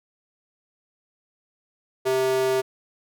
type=tone with high-pass filter; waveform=square; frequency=130.81 Hz; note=C3; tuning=in tune; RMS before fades=-22 dBFS; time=2.05-2.62 s; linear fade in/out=20 ms; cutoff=460 Hz; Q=7.5; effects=none